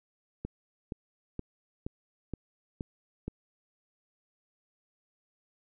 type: click train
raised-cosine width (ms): 3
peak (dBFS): -22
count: 7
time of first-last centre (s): 0.45-3.28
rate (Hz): 2.12
effects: none